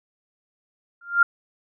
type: tone with exponential growth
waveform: sine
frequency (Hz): 1396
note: F6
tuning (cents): -1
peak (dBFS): -9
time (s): 1.01-1.23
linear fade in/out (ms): 5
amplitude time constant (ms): 46
effects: none